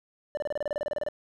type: tone bursts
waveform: triangle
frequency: 592 Hz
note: D5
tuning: 14 cents sharp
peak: -25 dBFS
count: 15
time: 0.35-1.086 s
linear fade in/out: 0 ms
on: 22 ms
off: 29 ms
effects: none